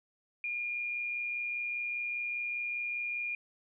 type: tone with amplitude modulation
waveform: sine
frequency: 2420 Hz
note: D#7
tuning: 49 cents flat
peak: -31 dBFS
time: 0.44-3.35 s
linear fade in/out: 2 ms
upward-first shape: sine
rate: 125 Hz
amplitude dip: 35%
effects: none